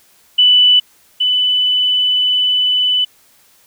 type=tone pair in turn; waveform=sine; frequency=2982 / 2994 Hz; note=F#7 / F#7; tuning=+13 / +20 cents; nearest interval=unison; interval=7 cents; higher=second; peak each=-6 / -11 dBFS; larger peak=first; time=0.38-0.8 / 1.2-3.05 s; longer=second; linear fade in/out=10 ms; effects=white hiss -51 dBFS RMS until 3.66 s